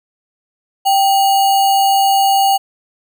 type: tone with sample-and-hold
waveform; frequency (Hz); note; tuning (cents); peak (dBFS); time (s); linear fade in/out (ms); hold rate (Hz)
sine; 784; G5; 0; -9; 0.85-2.58; 20; 3675
effects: none